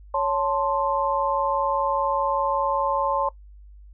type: tone cluster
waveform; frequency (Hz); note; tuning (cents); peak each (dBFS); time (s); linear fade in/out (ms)
sine; 557 / 883 / 1048; C#5 / A5 / C6; +8 / +6 / +2; -25; 0.14-3.29; 5
effects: noise-tail reverb RT60 0.1 s tail -19 dB re dry + added 50 Hz sine -43 dBFS peak until 3.93 s